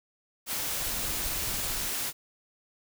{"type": "noise", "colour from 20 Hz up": "white", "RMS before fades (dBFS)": -32, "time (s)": [0.46, 2.13], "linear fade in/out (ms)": 50}
{"type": "noise with tremolo", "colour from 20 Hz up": "brown", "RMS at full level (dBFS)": -37, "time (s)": [0.75, 1.9], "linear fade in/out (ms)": 50, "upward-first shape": "sine", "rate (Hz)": 18, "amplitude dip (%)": 70}
{"effects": []}